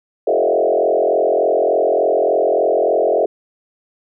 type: tone with frequency modulation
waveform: sine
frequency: 537 Hz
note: C5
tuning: 45 cents sharp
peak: -12 dBFS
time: 0.27-3.26 s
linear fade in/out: 5 ms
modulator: 43.4 Hz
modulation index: 3.6
effects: none